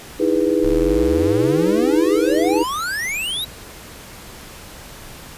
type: chord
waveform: sine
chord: E major seventh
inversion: third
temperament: just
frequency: 309 / 329.6 / 412 / 494.4 Hz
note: D#4 / E4 / G#4 / B4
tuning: -12 / 0 / -14 / +2 cents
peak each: -20 dBFS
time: 0.19-2.64 s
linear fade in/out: 20 ms
type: exponential sweep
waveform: square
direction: up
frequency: 31.12 to 3951 Hz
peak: -22 dBFS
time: 0.63-3.45 s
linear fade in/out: 10 ms
effects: pink hiss -38 dBFS RMS until 5.37 s + resampled to 32000 Hz